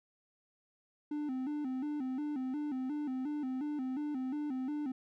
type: tone with vibrato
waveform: triangle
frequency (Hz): 277.2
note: C#4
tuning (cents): 0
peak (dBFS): -32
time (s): 1.11-4.92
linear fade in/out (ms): 5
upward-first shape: square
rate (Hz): 2.8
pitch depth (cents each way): 120
effects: none